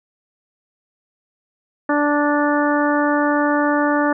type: harmonic tone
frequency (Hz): 292.8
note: D4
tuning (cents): -5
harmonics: 1 / 2 / 3 / 4 / 5 / 6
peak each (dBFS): -18 / -21 / -23 / -24 / -25 / -26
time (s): 1.89-4.13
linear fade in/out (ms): 5
effects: none